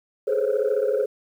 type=tone cluster; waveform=sine; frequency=415.6 / 433.3 / 510 / 544 Hz; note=G#4 / A4 / C5 / C#5; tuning=+1 / -27 / -44 / -33 cents; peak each=-24 dBFS; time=0.27-1.06 s; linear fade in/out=10 ms; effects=tanh soft clip ceiling -14 dBFS + 9-bit